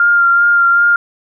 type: tone with vibrato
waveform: sine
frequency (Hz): 1396.9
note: F6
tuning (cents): 0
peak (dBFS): -7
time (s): 0-0.96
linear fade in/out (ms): 2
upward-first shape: sine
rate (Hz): 2.6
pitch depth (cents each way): 18
effects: none